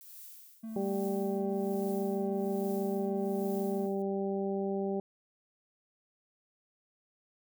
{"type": "noise with tremolo", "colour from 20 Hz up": "violet", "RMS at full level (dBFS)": -48, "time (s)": [0.01, 4.02], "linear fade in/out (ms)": 0, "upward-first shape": "triangle", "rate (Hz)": 1.2, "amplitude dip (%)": 90}
{"type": "tone with vibrato", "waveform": "triangle", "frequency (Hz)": 222.3, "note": "A3", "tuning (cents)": 18, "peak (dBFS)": -36, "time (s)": [0.63, 3.87], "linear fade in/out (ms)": 10, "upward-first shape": "square", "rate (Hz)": 8.7, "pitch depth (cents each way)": 9}
{"type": "harmonic tone", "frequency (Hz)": 196, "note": "G3", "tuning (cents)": 0, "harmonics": [1, 2, 3, 4], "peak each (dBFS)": [-34, -33, -40, -42], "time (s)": [0.76, 5], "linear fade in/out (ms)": 2}
{"effects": []}